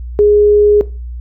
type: tone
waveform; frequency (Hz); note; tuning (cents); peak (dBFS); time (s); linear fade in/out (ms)
sine; 415.3; G#4; 0; -5; 0.19-0.81; 0
effects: noise-tail reverb RT60 0.3 s tail -17 dB re dry + added 60 Hz sine -22 dBFS peak until 1.2 s